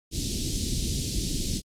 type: band-stop noise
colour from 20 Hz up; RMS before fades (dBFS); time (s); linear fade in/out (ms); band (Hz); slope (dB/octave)
pink; -28; 0.11-1.62; 50; 330 to 3700; 24
effects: low-pass 9000 Hz 12 dB/octave + Opus 48 kbps